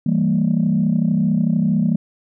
sine chord, E diminished, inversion none, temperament equal with one note detuned, 164.81 / 196 / 229.3 Hz, E3 / G3 / Bb3, 0 / 0 / -28 cents, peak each -18 dBFS, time 0.06-1.96 s, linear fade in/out 5 ms, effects tanh soft clip ceiling -8 dBFS

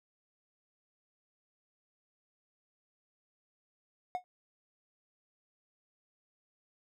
triangle tone with exponential decay, 727 Hz, F#5, 31 cents flat, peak -26 dBFS, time 4.15-4.24 s, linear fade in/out 0 ms, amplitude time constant 18 ms, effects none

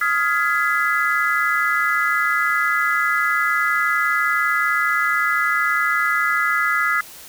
sine chord, F half-diminished seventh, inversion third, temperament just, 1257.2 / 1396.9 / 1676.3 / 2012 Hz, Eb6 / F6 / Ab6 / Cb7, +18 / 0 / +16 / +32 cents, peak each -22 dBFS, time 0.01-7.01 s, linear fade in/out 5 ms, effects white hiss -40 dBFS RMS until 7.28 s

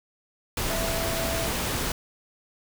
sine tone in noise, 662 Hz, E5, 7 cents sharp, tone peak -31 dBFS, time 0.7-1.47 s, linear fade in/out 2 ms, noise pink, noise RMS -28 dBFS, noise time 0.57-1.92 s, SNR -6 dB, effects none

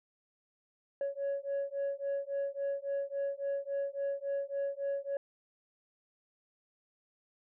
sine beating tone pair, 556 / 559.6 Hz, C#5 / C#5, +5 / +16 cents, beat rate 3.6 Hz, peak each -34 / -34 dBFS, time 1.01-5.17 s, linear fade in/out 2 ms, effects tanh soft clip ceiling -29 dBFS

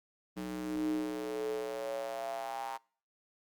square tone with high-pass filter sweep, 61.74 Hz, B1, in tune, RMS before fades -37 dBFS, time 0.36-2.78 s, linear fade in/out 20 ms, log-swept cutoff 230 to 890 Hz, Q 7.2, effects noise-tail reverb RT60 0.5 s tail -26 dB re dry + Opus 24 kbps

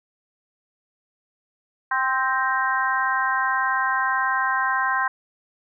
harmonic tone with a mistuned harmonic, 261.6 Hz, C4, in tune, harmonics 3 / 4 / 5 / 6 / 7, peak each -28 / -23 / -32 / -24 / -29 dBFS, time 1.91-5.08 s, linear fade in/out 5 ms, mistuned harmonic 7, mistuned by +32 cents, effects none

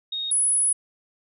sine tone pair in turn, 3729 / 10176 Hz, A#7 / D#9, 0 / +38 cents, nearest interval octave + perfect fourth, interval 1738 cents, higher second, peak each -26 / -18 dBFS, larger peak second, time 0.12-0.31 / 0.31-0.73 s, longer second, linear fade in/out 5 ms, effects none

